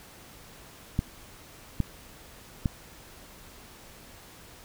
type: clicks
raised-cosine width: 5 ms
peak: -12 dBFS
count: 3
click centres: 0.991 / 1.803 / 2.658 s
effects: pink hiss -50 dBFS RMS until 4.64 s